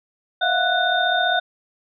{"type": "tone cluster", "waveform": "sine", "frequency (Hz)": [644, 689, 724, 1482, 3633], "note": ["E5", "F5", "F#5", "F#6", "A#7"], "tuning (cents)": [-41, -24, -38, 2, -45], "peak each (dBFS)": [-29, -25, -22, -21, -24], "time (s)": [0.41, 1.4], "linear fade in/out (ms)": 10, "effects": []}